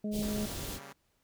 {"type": "harmonic tone", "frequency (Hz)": 210, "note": "G#3", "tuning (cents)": 19, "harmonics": [1, 2, 3], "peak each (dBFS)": [-32, -42, -43], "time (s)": [0.04, 0.46], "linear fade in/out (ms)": 5}
{"type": "band-stop noise", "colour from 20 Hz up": "pink", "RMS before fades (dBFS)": -39, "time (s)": [0.11, 0.8], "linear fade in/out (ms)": 50, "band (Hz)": [590, 2900], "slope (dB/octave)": 24}
{"type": "chord", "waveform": "5% pulse", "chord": "G diminished", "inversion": "second", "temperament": "equal", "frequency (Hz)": [138.59, 196, 233.1], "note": ["Db3", "G3", "Bb3"], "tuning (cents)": [0, 0, 0], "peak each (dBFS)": [-38, -39, -43], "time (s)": [0.22, 0.93], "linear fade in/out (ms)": 10}
{"effects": ["pink hiss -74 dBFS RMS until 1.23 s"]}